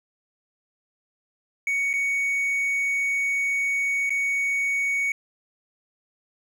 triangle tone with dropouts, 2233 Hz, C#7, 12 cents sharp, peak -20 dBFS, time 1.67-5.12 s, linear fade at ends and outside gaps 2 ms, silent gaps 1.931-1.937 / 4.095-4.104 s, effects none

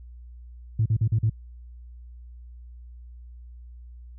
sine tone bursts, 110 Hz, A2, in tune, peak -17 dBFS, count 5, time 0.79-1.298 s, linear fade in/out 5 ms, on 68 ms, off 42 ms, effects tanh soft clip ceiling -14 dBFS + added 60 Hz sine -41 dBFS peak until 4.18 s

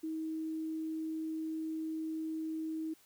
sine tone, 317.8 Hz, D#4, 37 cents sharp, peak -35 dBFS, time 0.03-2.94 s, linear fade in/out 10 ms, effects white hiss -65 dBFS RMS until 3.05 s

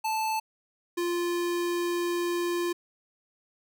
square tone pair in turn, 877 / 348 Hz, A5 / F4, -6 / -6 cents, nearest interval octave + major third, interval 1600 cents, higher first, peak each -27 dBFS, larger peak neither, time 0.04-0.4 / 0.97-2.73 s, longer second, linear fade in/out 10 ms, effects none

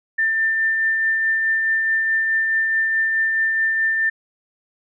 sine tone with tremolo, 1790 Hz, A6, 29 cents sharp, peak -15 dBFS, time 0.18-4.1 s, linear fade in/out 10 ms, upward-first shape triangle, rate 4.7 Hz, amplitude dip 30%, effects none

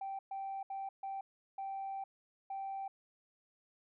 sine tone bursts at uneven times, 780 Hz, G5, 9 cents flat, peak -37 dBFS, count 6, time 0.01-0.19 / 0.31-0.63 / 0.7-0.89 / 1.03-1.21 / 1.58-2.04 / 2.5-2.88 s, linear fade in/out 5 ms, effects tanh soft clip ceiling -35 dBFS

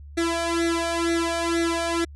sawtooth tone with flanger, 335.8 Hz, E4, 32 cents sharp, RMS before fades -24 dBFS, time 0.17-2.05 s, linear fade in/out 10 ms, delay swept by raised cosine 0.5 to 1.31 ms, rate 2.1 Hz, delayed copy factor +0.95, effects added 72 Hz sine -39 dBFS peak until 2.15 s + resampled to 24000 Hz

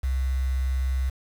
sine tone with quantisation, 65.41 Hz, C2, in tune, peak -22 dBFS, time 0.03-1.1 s, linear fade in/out 10 ms, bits 7, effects none

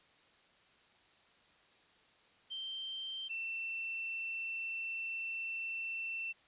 sine tone pair in turn, 3136 / 2686 Hz, G7 / E7, 0 / +32 cents, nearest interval minor third, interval 268 cents, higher first, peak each -39 / -37 dBFS, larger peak second, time 2.5-3.29 / 3.29-6.33 s, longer second, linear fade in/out 20 ms, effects white hiss -66 dBFS RMS until 6.47 s + resampled to 8000 Hz

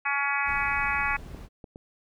harmonic tone, 281.5 Hz, C#4, 27 cents sharp, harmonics 3 / 4 / 5 / 6 / 7 / 8 / 9, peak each -32 / -32 / -32 / -32 / -32 / -32 / -32 dBFS, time 0.05-1.17 s, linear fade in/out 10 ms
brown noise, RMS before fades -40 dBFS, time 0.44-1.49 s, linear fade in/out 50 ms
clicks, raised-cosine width 2 ms, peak -29 dBFS, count 3, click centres 1.347 / 1.642 / 1.759 s
effects none

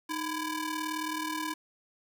sawtooth ring-modulated tone, 659.3 Hz, E5, in tune, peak -25 dBFS, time 0.09-1.54 s, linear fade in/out 10 ms, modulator 349 Hz, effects none

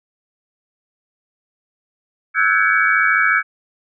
sine tone cluster, 1313 / 1479 / 1584 / 1678 / 2260 Hz, E6 / F#6 / G6 / G#6 / C#7, -7 / -1 / +18 / +17 / +33 cents, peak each -19 dBFS, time 2.34-3.43 s, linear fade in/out 50 ms, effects none

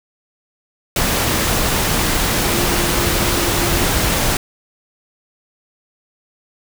sine tone in noise, 346.8 Hz, F4, 12 cents flat, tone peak -24 dBFS, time 2.5-3.83 s, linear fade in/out 2 ms, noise pink, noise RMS -17 dBFS, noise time 0.96-4.37 s, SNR -10 dB, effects none

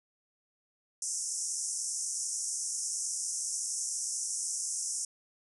pink band-pass noise, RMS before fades -35 dBFS, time 1.02-5.05 s, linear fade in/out 2 ms, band 5500 to 10000 Hz, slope 96 dB/octave, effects none

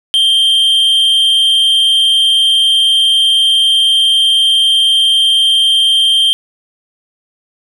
triangle tone with amplitude modulation, 3162 Hz, G7, 14 cents sharp, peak -4 dBFS, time 0.14-6.33 s, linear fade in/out 0 ms, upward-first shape sine, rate 250 Hz, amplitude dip 40%, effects none

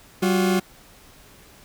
40% pulse tone pair together, 191.49 / 359.2 Hz, G3 / F4, -40 / +49 cents, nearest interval major seventh, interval 1089 cents, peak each -19 / -21 dBFS, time 0.22-0.6 s, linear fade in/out 10 ms, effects pink hiss -50 dBFS RMS until 1.64 s

